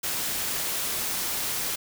white noise, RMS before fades -29 dBFS, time 0.03-1.76 s, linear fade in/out 10 ms, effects none

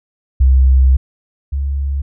sine tone pair in turn, 65.4 / 69.39 Hz, C2 / C#2, 0 / +2 cents, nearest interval minor second, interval 102 cents, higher second, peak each -6 / -15 dBFS, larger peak first, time 0.4-0.97 / 1.52-2.02 s, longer first, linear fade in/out 10 ms, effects none

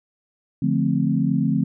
sine chord, D minor seventh, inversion none, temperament equal with one note detuned, 146.83 / 175.52 / 220 / 261.6 Hz, D3 / F3 / A3 / C4, 0 / +9 / 0 / 0 cents, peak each -23 dBFS, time 0.62-1.64 s, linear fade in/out 5 ms, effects none

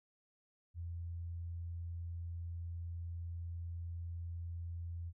sine tone, 85.1 Hz, F2, 44 cents flat, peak -40 dBFS, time 0.74-5.13 s, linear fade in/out 50 ms, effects none

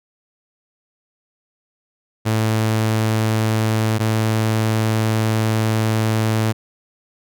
sawtooth tone pair in turn, 110 / 110 Hz, A2 / A2, 0 / 0 cents, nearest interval unison, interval 0 cents, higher neither, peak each -12 dBFS, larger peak neither, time 2.25-3.99 / 3.99-6.53 s, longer second, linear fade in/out 20 ms, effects none

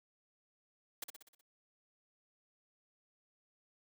white noise with echo, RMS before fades -41 dBFS, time 1.02-1.04 s, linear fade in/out 5 ms, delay 62 ms, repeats 6, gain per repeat -5 dB, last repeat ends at 1.412 s, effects high-pass 200 Hz 12 dB/octave

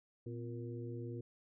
harmonic tone with a mistuned harmonic, 117.6 Hz, A#2, 16 cents sharp, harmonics 1 / 2 / 3 / 4, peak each -43 / -49 / -47 / -51 dBFS, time 0.26-1.21 s, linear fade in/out 5 ms, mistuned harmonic 2, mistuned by +140 cents, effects none

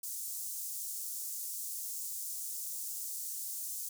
pink high-pass noise, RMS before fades -40 dBFS, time 0.03-3.89 s, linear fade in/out 5 ms, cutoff 6800 Hz, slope 24 dB/octave, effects none

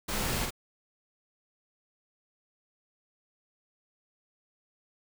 pink noise with echo, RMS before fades -33 dBFS, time 0.08-0.46 s, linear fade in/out 10 ms, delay 47 ms, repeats 1, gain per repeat -2 dB, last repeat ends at 0.507 s, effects none

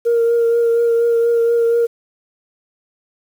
sine tone with vibrato, 466.2 Hz, A#4, in tune, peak -10 dBFS, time 0.05-1.87 s, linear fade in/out 20 ms, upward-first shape triangle, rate 4.2 Hz, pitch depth 19 cents each way, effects tanh soft clip ceiling -9 dBFS + 7-bit

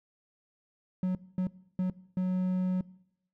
triangle tone bursts at uneven times, 184.1 Hz, F#3, 8 cents flat, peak -24 dBFS, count 4, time 1.03-1.15 / 1.38-1.47 / 1.79-1.9 / 2.17-2.81 s, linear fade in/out 2 ms, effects noise-tail reverb RT60 0.8 s tail -21 dB re dry

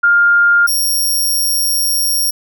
sine / 10% pulse tone pair in turn, 1406 / 5575 Hz, F6 / F8, +11 / -4 cents, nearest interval 2 octaves, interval 2385 cents, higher second, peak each -7 dBFS, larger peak neither, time 0.03-0.67 / 0.67-2.31 s, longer second, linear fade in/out 10 ms, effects none

